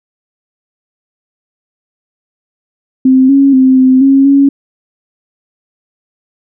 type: tone with pitch steps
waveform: sine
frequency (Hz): 260.9 / 275.6 / 261 / 259.2 / 272.1 / 277.9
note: C4 / C#4 / C4 / C4 / C#4 / C#4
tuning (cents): -5 / -10 / -4 / -16 / -32 / +4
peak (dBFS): -3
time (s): 3.05-4.49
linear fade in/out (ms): 5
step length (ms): 240
effects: none